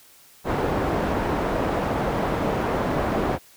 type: low-pass noise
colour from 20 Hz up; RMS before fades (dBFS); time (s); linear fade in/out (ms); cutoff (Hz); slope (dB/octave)
white; -24; 0.44-3.39; 50; 730; 12
effects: white hiss -52 dBFS RMS until 3.56 s